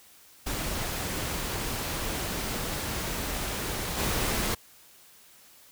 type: noise with level steps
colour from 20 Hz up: pink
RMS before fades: -32 / -28 dBFS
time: 0.46-4.55 s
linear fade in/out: 10 ms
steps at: 3.97 s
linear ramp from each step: 20 ms
effects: white hiss -55 dBFS RMS until 5.71 s